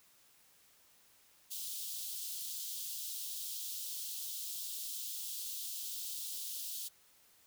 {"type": "high-pass noise", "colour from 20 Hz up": "white", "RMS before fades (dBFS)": -42, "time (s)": [1.5, 6.89], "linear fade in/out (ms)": 20, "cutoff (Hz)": 3100, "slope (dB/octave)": 48, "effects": ["white hiss -66 dBFS RMS until 7.46 s"]}